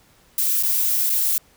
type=noise with dropouts; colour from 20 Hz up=violet; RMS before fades=-20 dBFS; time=0.38-1.38 s; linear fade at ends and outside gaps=2 ms; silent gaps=0.627-0.633 / 1.096-1.1 s; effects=pink hiss -56 dBFS RMS until 1.56 s